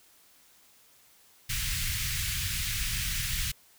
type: band-stop noise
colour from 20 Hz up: pink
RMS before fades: -31 dBFS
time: 1.49-3.52 s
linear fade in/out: 10 ms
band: 130 to 1800 Hz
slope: 24 dB/octave
effects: white hiss -60 dBFS RMS until 3.78 s